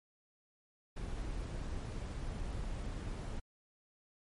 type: noise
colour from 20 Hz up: brown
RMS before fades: -40 dBFS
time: 0.96-3.4 s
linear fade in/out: 10 ms
effects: MP3 48 kbps